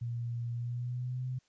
sine tone with pitch glide, 118.5 to 127.74 Hz, A#2 to C3, +29 to -41 cents, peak -33 dBFS, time 0.01-1.39 s, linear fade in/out 10 ms, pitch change +130 cents, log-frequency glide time 0.53-1.26 s, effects white hiss -72 dBFS RMS until 1.48 s + resampled to 16000 Hz

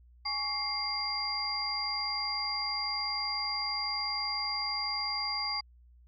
sine tone cluster, 831 / 1121 / 2112 / 4771 Hz, G#5 / C#6 / C7 / D8, +1 / +19 / +16 / +26 cents, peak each -39 / -40 / -39 / -32 dBFS, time 0.25-5.61 s, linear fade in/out 10 ms, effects added 60 Hz sine -55 dBFS peak until 6.07 s

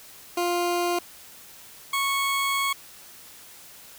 20% pulse tone pair in turn, 350 / 1103.5 Hz, F4 / C#6, +4 / -8 cents, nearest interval octave + minor sixth, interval 1988 cents, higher second, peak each -18 dBFS, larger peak neither, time 0.37-0.99 / 1.93-2.73 s, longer second, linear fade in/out 5 ms, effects white hiss -47 dBFS RMS until 3.98 s

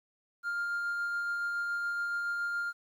triangle tone with tremolo, 1402 Hz, F6, 6 cents sharp, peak -27 dBFS, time 0.43-2.73 s, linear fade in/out 50 ms, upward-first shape sine, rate 7.1 Hz, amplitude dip 25%, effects tanh soft clip ceiling -25 dBFS + 11-bit

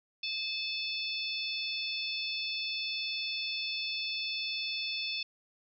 harmonic tone with a mistuned harmonic, 880 Hz, A5, in tune, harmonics 3 / 4 / 5 / 6, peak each -37 / -38 / -39 / -40 dBFS, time 0.23-5.23 s, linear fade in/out 5 ms, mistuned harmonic 3, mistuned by -26 cents, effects none

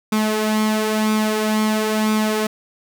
sawtooth tone with flanger, 215.7 Hz, A3, 34 cents flat, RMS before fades -19 dBFS, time 0.12-2.47 s, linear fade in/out 5 ms, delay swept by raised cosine 0.83 to 3.73 ms, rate 1 Hz, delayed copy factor +0.55, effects none

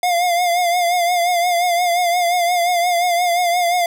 square tone with vibrato, 703 Hz, F5, 11 cents sharp, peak -15 dBFS, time 0.03-3.86 s, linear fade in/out 2 ms, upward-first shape triangle, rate 5.7 Hz, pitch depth 63 cents each way, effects none

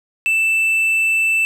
triangle tone, 2650 Hz, E7, 9 cents sharp, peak -12 dBFS, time 0.26-1.45 s, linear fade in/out 0 ms, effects none

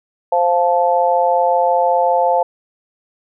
sine chord, F major, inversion second, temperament just, 523.8 / 698.5 / 873.1 Hz, C5 / F5 / A5, +2 / 0 / -14 cents, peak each -16 dBFS, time 0.32-2.43 s, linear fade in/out 5 ms, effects none

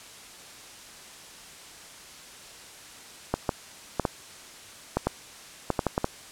clicks, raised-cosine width 1 ms, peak -9 dBFS, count 11, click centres 3.34 / 3.492 / 3.997 / 4.052 / 4.97 / 5.07 / 5.703 / 5.792 / 5.867 / 5.979 / 6.044 s, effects white hiss -46 dBFS RMS until 6.31 s + low-pass 9000 Hz 12 dB/octave

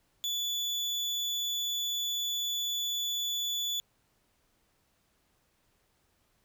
35% pulse tone, 3456 Hz, A7, 32 cents flat, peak -28 dBFS, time 0.24-3.8 s, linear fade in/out 0 ms, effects pink hiss -72 dBFS RMS until 6.44 s

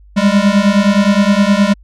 square beating tone pair, 197.1 / 206.7 Hz, G3 / G#3, +10 / -8 cents, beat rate 9.6 Hz, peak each -12 dBFS, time 0.16-1.74 s, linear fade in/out 20 ms, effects added 50 Hz sine -39 dBFS peak until 1.83 s + low-pass 6000 Hz 12 dB/octave

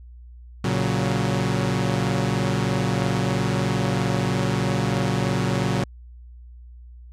sawtooth chord, F# major, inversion first, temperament equal with one note detuned, 116.54 / 139.64 / 185 Hz, A#2 / C#3 / F#3, 0 / +13 / 0 cents, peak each -21 dBFS, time 0.64-5.84 s, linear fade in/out 5 ms, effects added 60 Hz sine -40 dBFS peak until 7.12 s + low-pass 8000 Hz 12 dB/octave

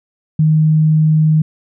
sine tone, 155.8 Hz, D#3, 3 cents sharp, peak -8 dBFS, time 0.39-1.42 s, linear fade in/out 5 ms, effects none

